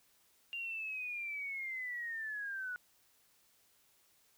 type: linear sweep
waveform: sine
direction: down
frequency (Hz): 2794 to 1454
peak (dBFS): -38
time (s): 0.53-2.76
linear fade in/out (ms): 0
effects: white hiss -70 dBFS RMS until 4.37 s